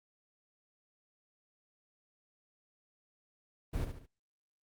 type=noise with echo; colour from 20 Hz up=brown; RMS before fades=-34 dBFS; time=3.73-3.85 s; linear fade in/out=10 ms; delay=71 ms; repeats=3; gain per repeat=-7 dB; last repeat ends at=4.063 s; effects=Opus 24 kbps